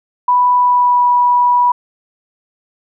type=tone with pitch glide; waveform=sine; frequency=987.8 to 977 Hz; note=B5 to B5; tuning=0 to -19 cents; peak=-8 dBFS; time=0.28-1.72 s; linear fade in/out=5 ms; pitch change=-19 cents; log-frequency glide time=0.56-1.07 s; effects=none